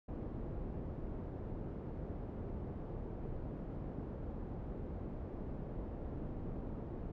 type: low-pass noise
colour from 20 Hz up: pink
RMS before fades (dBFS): -43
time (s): 0.08-7.12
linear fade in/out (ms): 10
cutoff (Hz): 480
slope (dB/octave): 12
effects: none